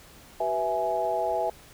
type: tone cluster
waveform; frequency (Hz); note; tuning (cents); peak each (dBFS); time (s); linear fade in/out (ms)
sine; 381.4 / 491.9 / 657 / 836; G4 / B4 / E5 / G#5; -47 / -7 / -6 / +11; -35 / -32 / -27 / -29; 0.4-1.5; 5
effects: pink hiss -51 dBFS RMS until 1.73 s